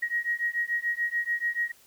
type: beating tone pair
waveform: sine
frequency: 1888 / 1894.9 Hz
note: A#6 / A#6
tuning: +22 / +28 cents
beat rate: 6.9 Hz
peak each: -29 dBFS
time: 0.02-1.72 s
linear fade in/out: 10 ms
effects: white hiss -58 dBFS RMS until 1.86 s